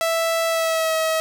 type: tone with pitch glide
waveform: sawtooth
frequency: 659.3 to 640.9 Hz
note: E5 to E5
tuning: 0 to -49 cents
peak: -15 dBFS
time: 0.01-1.2 s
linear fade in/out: 0 ms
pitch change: -49 cents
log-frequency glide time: 0.47-0.94 s
effects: none